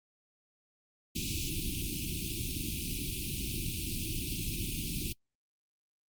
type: band-stop noise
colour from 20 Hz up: pink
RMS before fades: -35 dBFS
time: 1.15-5.13 s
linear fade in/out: 10 ms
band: 370 to 2400 Hz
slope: 96 dB/octave
effects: noise-tail reverb RT60 0.1 s tail -23 dB re dry + Opus 48 kbps